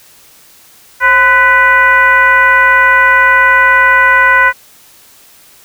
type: tone with frequency modulation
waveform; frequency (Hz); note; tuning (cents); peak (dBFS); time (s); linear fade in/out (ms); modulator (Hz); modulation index
sine; 1493; F#6; +15; -4; 1-4.53; 50; 479; 1.2
effects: white hiss -42 dBFS RMS until 5.64 s